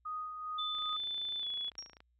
sine tone with tremolo, 1244.5 Hz, D#6, in tune, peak -36 dBFS, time 0.05-0.97 s, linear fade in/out 10 ms, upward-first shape sine, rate 2.5 Hz, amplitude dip 45%
sine tone with pitch glide, 3520 to 3394 Hz, A7 to G#7, 0 to +37 cents, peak -35 dBFS, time 0.58-1.7 s, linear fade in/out 10 ms, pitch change -63 cents, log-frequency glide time 1.4-1.47 s
click train, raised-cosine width 0.3 ms, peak -38 dBFS, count 36, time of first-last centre 0.75-2.004 s, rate 27.9 Hz
sine tone with exponential decay, 5588 Hz, F8, in tune, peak -37 dBFS, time 1.78-1.98 s, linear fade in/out 1 ms, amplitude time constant 43 ms
effects added 60 Hz sine -70 dBFS peak until 2.19 s

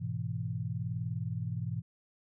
sine chord, E major, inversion first, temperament equal, 103.83 / 123.47 / 164.81 Hz, G#2 / B2 / E3, 0 / 0 / 0 cents, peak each -37 / -36 / -38 dBFS, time 0-1.82 s, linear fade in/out 20 ms, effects none

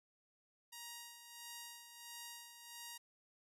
5% pulse tone with tremolo, 944 Hz, A#5, 22 cents sharp, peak -36 dBFS, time 0.72-2.98 s, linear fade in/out 10 ms, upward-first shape sine, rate 1.5 Hz, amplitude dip 60%, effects none

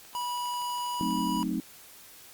click train, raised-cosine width 0.2 ms, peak -34 dBFS, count 14, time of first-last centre 0.05-1.107 s, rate 12.3 Hz
square tone, 976 Hz, B5, 21 cents flat, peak -31 dBFS, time 0.15-1.43 s, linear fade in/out 0 ms
sine chord, F# diminished seventh, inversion none, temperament equal, 185 / 220 / 261.6 / 311.1 Hz, F#3 / A3 / C4 / Eb4, 0 / 0 / 0 / 0 cents, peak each -33 dBFS, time 1.01-1.6 s, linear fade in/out 0 ms
effects white hiss -51 dBFS RMS until 2.33 s + Opus 48 kbps

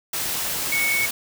sine tone in noise, 2217 Hz, C#7, in tune, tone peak -20 dBFS, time 0.72-1.06 s, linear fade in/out 5 ms, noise white, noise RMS -26 dBFS, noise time 0.13-1.11 s, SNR +3 dB, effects none

